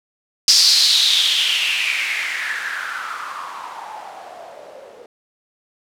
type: noise with low-pass filter sweep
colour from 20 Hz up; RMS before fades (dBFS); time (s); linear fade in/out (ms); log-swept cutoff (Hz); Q
violet; -20; 0.48-5.06; 2; 5100 to 480; 5.6
effects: none